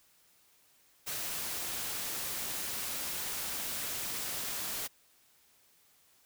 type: noise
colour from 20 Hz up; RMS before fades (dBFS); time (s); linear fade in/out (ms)
white; -37; 1.06-4.88; 20
effects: white hiss -66 dBFS RMS until 6.25 s